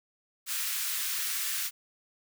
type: high-pass noise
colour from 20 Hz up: white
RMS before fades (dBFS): -32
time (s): 0.46-1.71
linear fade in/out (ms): 50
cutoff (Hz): 1300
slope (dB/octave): 24
effects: none